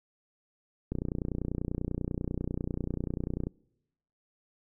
click train, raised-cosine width 3 ms, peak -19 dBFS, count 78, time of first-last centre 0.92-3.47 s, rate 30.2 Hz, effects noise-tail reverb RT60 0.9 s tail -26 dB re dry

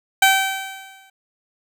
15% pulse tone with exponential decay, 772 Hz, G5, 27 cents flat, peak -3 dBFS, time 0.22-1.1 s, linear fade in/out 5 ms, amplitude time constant 190 ms, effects none

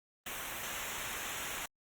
pink noise with comb filter, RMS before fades -40 dBFS, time 0.26-1.66 s, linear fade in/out 5 ms, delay 0.21 ms, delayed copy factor -0.8, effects Opus 32 kbps

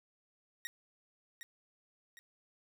sawtooth tone with echo, 1883 Hz, A#6, 17 cents sharp, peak -35 dBFS, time 0.65-0.67 s, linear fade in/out 0 ms, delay 760 ms, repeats 2, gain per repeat -7 dB, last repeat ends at 2.19 s, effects none

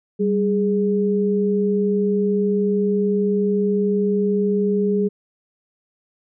sine tone pair together, 196 / 414.5 Hz, G3 / G#4, 0 / -3 cents, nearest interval octave + minor second, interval 1297 cents, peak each -19 dBFS, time 0.19-5.09 s, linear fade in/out 20 ms, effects none

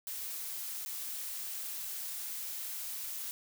blue noise with dropouts, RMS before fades -40 dBFS, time 0.07-3.31 s, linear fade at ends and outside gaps 0 ms, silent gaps 0.85-0.86 s, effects none

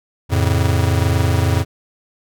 square chord, F augmented, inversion none, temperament just, 87.31 / 109.13 / 136.42 Hz, F2 / A2 / C#3, 0 / -14 / -27 cents, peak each -17 / -19 / -22 dBFS, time 0.29-1.65 s, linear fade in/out 50 ms, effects none

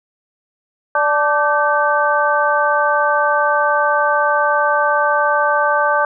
harmonic tone with a mistuned harmonic, 292.9 Hz, D4, 5 cents flat, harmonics 2 / 3 / 4 / 5, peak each -18 / -18 / -18 / -18 dBFS, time 0.95-6.05 s, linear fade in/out 2 ms, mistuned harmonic 5, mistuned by +89 cents, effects none

